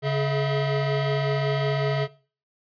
square tone cluster, 140.3 / 426.3 / 645 Hz, C#3 / G#4 / E5, +21 / +45 / -38 cents, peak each -24 / -30 / -29 dBFS, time 0.02-2.08 s, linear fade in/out 50 ms, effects noise-tail reverb RT60 0.4 s tail -19 dB re dry + resampled to 11025 Hz

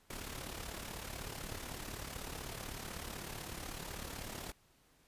pink noise with amplitude modulation, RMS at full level -42 dBFS, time 0.1-4.52 s, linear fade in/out 5 ms, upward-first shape sine, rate 36 Hz, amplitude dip 60%, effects pink hiss -69 dBFS RMS until 5.07 s + resampled to 32000 Hz

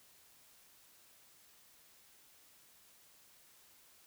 silence, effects white hiss -64 dBFS RMS until 4.06 s

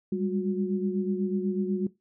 sine tone cluster, 195.6 / 203.7 / 363.6 Hz, G3 / G#3 / F#4, -4 / -33 / -30 cents, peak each -29 / -32 / -30 dBFS, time 0.12-1.87 s, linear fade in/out 5 ms, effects noise-tail reverb RT60 0.2 s tail -19 dB re dry

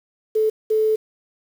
sine tone bursts at uneven times, 435 Hz, A4, 20 cents flat, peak -15 dBFS, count 2, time 0.35-0.5 / 0.7-0.96 s, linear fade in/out 10 ms, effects 7-bit

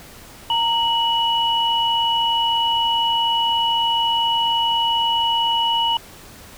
sine tone pair together, 924.2 / 2934 Hz, A#5 / F#7, -15 / -15 cents, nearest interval octave + minor sixth, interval 2000 cents, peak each -19 dBFS, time 0.5-5.97 s, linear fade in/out 2 ms, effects pink hiss -42 dBFS RMS until 6.57 s

